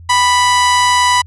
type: tone with amplitude modulation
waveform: sawtooth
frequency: 987.8 Hz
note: B5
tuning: in tune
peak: -4 dBFS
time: 0.09-1.22 s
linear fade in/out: 10 ms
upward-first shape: sine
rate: 211 Hz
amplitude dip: 30%
effects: added 85 Hz sine -33 dBFS peak until 1.26 s + resampled to 24000 Hz